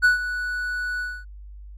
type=tone with ADSR envelope; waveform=triangle; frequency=1478 Hz; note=F#6; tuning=2 cents flat; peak=-10 dBFS; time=0.02-1.25 s; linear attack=28 ms; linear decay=130 ms; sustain=-13 dB; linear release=250 ms; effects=added 50 Hz sine -38 dBFS peak until 1.77 s